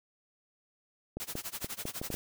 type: clicks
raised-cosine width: 2 ms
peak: -23 dBFS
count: 7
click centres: 1.17 / 1.354 / 1.645 / 1.854 / 2.015 / 2.103 / 2.142 s
type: noise with tremolo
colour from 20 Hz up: white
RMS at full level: -37 dBFS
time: 1.2-2.15 s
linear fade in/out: 0 ms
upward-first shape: sine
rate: 12 Hz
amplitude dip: 95%
effects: none